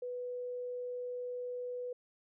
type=tone; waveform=sine; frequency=493.9 Hz; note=B4; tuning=in tune; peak=-37 dBFS; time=0.02-1.93 s; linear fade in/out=5 ms; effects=none